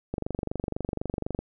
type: click train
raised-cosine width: 2 ms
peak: -16 dBFS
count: 31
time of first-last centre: 0.14-1.39 s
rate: 24 Hz
effects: none